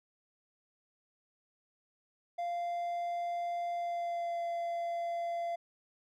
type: tone with pitch glide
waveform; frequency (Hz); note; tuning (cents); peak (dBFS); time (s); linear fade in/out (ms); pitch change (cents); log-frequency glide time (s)
triangle; 694 to 684.8; F5 to F5; -11 to -34; -31; 2.38-5.56; 10; -23; 3.74-4.43
effects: none